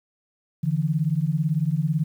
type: beating tone pair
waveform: sine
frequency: 146.83 / 164.83 Hz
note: D3 / E3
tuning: 0 / 0 cents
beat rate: 18 Hz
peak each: -23 dBFS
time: 0.63-2.04 s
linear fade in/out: 10 ms
effects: 9-bit